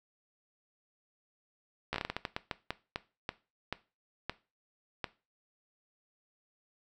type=slowing click train; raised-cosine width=0.3 ms; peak=-17 dBFS; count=17; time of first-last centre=1.93-5.043 s; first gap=13 ms; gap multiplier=1.31; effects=noise-tail reverb RT60 0.3 s tail -17 dB re dry